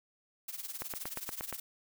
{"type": "noise with tremolo", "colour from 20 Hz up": "blue", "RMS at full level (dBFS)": -38, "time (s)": [0.48, 1.6], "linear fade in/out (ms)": 5, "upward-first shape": "triangle", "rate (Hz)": 19, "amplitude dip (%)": 90}
{"type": "click train", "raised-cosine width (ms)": 0.5, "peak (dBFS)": -23, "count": 7, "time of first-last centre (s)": [0.82, 1.527], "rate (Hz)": 8.49}
{"effects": []}